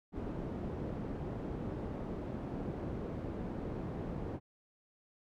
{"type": "low-pass noise", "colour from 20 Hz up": "white", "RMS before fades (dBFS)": -40, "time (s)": [0.12, 4.4], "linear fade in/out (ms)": 50, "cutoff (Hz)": 350, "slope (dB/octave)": 12, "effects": []}